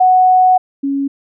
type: tone pair in turn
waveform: sine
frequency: 740 / 277.2 Hz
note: F#5 / C#4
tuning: 0 / 0 cents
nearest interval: octave + perfect fourth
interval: 1700 cents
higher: first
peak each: -6 / -14 dBFS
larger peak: first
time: 0-0.58 / 0.83-1.08 s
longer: first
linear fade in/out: 10 ms
effects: none